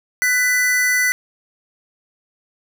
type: tone pair together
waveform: square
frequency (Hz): 1491 / 1990.2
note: F#6 / B6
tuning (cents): +13 / +13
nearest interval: perfect fourth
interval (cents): 500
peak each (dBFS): -23 / -16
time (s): 0.22-1.12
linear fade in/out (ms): 0
effects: none